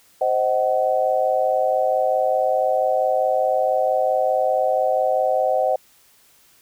sine chord, C diminished, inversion none, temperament just, 523.3 / 627.9 / 753.5 Hz, C5 / Eb5 / Gb5, 0 / +16 / +31 cents, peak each -21 dBFS, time 0.21-5.76 s, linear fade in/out 5 ms, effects white hiss -55 dBFS RMS until 6.61 s

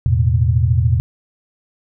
sine chord, E suspended fourth, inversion none, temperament just, 82.41 / 109.88 / 123.61 Hz, E2 / A2 / B2, 0 / -2 / +2 cents, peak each -16 dBFS, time 0.06-1 s, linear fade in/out 0 ms, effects none

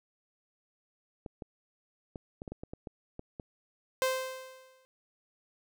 clicks, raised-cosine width 2 ms, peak -27 dBFS, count 11, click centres 1.262 / 1.422 / 2.158 / 2.419 / 2.478 / 2.52 / 2.635 / 2.735 / 2.872 / 3.194 / 3.398 s
sawtooth tone with exponential decay, 520 Hz, C5, 11 cents flat, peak -21 dBFS, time 4.02-4.85 s, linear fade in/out 0 ms, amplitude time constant 180 ms
effects none

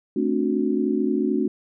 sine chord, D dominant seventh, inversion second, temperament just, 220.2 / 264.3 / 293.7 / 367.1 Hz, A3 / C4 / D4 / F#4, +2 / +18 / 0 / -14 cents, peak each -25 dBFS, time 0.16-1.48 s, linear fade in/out 5 ms, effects none

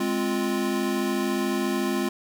square chord, F minor, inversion first, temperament equal, 207.7 / 261.6 / 349.2 Hz, Ab3 / C4 / F4, 0 / 0 / 0 cents, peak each -29 / -29 / -28 dBFS, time 0-2.09 s, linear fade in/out 5 ms, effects none

